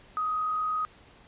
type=tone with frequency modulation; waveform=sine; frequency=1254 Hz; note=D#6; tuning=13 cents sharp; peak=-26 dBFS; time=0.17-0.85 s; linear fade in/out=0 ms; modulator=40.8 Hz; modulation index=0.31; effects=pink hiss -55 dBFS RMS until 1.27 s + resampled to 8000 Hz